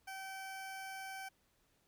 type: tone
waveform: 20% pulse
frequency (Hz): 770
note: G5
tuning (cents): -31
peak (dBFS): -39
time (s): 0.07-1.29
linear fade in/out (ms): 10
effects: pink hiss -75 dBFS RMS until 1.87 s